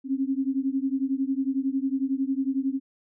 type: beating tone pair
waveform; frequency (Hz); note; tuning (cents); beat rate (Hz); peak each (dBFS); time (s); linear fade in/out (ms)
sine; 264.3 / 275.3; C4 / C#4; +18 / -12; 11; -26 / -27; 0.04-2.8; 50
effects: none